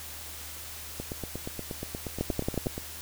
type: two click trains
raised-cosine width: 2 ms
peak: -21 / -14 dBFS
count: 16 / 6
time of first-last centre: 1-2.779 / 2.21-2.669 s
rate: 8.43 / 10.9 Hz
effects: added 77 Hz sine -48 dBFS peak until 3.01 s + white hiss -42 dBFS RMS until 3.01 s